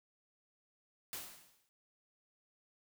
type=noise with exponential decay; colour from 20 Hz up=white; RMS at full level=-41 dBFS; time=1.13-1.69 s; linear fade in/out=0 ms; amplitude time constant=120 ms; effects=none